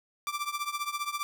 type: tone with tremolo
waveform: sawtooth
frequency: 1174.7 Hz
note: D6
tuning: in tune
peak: -24 dBFS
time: 0.27-1.23 s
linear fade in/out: 0 ms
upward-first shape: triangle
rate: 15 Hz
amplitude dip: 90%
effects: none